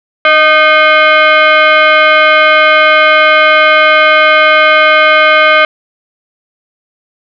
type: tone with frequency modulation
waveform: sine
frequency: 302.8 Hz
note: D#4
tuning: 47 cents flat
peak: -3 dBFS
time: 0.25-5.65 s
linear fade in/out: 2 ms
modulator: 923 Hz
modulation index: 2.5
effects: none